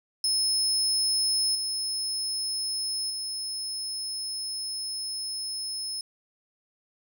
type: tone with level steps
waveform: 30% pulse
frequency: 5200 Hz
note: E8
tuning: 24 cents flat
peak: -19 / -24 / -27 dBFS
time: 0.24-6.01 s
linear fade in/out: 2 ms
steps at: 1.55 / 3.1 s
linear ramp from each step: 2 ms
effects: none